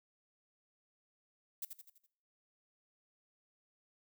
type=noise with echo; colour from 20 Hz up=violet; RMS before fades=-40 dBFS; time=1.62-1.65 s; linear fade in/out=5 ms; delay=83 ms; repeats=5; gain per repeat=-6 dB; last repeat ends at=2.065 s; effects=noise-tail reverb RT60 0.6 s tail -19 dB re dry